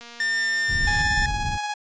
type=click train; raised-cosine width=0.2 ms; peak=-25 dBFS; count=239; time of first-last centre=0.01-1.018 s; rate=236 Hz
type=tone with pitch glide; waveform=45% pulse; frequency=1801 to 1772.1 Hz; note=A6 to A6; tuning=+40 to +12 cents; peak=-21 dBFS; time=0.2-1.26 s; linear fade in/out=2 ms; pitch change=-28 cents; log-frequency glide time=0.81-1.03 s
type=low-pass noise; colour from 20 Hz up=pink; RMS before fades=-27 dBFS; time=0.68-1.58 s; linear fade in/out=20 ms; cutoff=130 Hz; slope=12 dB/octave
type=tone with tremolo; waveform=sawtooth; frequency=834 Hz; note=G#5; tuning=7 cents sharp; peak=-21 dBFS; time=0.87-1.74 s; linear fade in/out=5 ms; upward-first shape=square; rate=17 Hz; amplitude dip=25%
effects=resampled to 16000 Hz